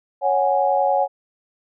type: chord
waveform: sine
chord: C# suspended fourth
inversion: none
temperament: equal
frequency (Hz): 554.4 / 740 / 830.6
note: C#5 / F#5 / G#5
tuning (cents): 0 / 0 / 0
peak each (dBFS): -20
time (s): 0.21-1.08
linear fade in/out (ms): 50
effects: none